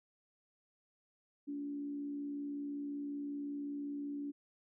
sine tone with frequency modulation, 286.5 Hz, D4, 43 cents flat, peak -38 dBFS, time 1.47-4.32 s, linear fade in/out 20 ms, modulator 65.4 Hz, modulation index 0.28, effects none

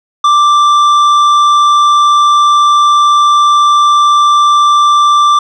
triangle tone with tanh clipping, 1177 Hz, D6, 3 cents sharp, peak -6 dBFS, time 0.24-5.39 s, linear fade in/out 5 ms, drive 13 dB, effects none

